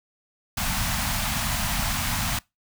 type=band-stop noise; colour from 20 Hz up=pink; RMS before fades=-26 dBFS; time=0.57-2.39 s; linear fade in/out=5 ms; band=250 to 660 Hz; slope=48 dB/octave; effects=noise-tail reverb RT60 0.2 s tail -23 dB re dry